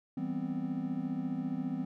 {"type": "chord", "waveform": "triangle", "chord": "C major seventh", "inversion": "first", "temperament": "equal", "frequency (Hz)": [164.81, 196, 246.9, 261.6], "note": ["E3", "G3", "B3", "C4"], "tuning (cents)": [0, 0, 0, 0], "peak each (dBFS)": [-38, -38, -36, -34], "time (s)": [0.17, 1.85], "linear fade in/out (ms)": 5, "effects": []}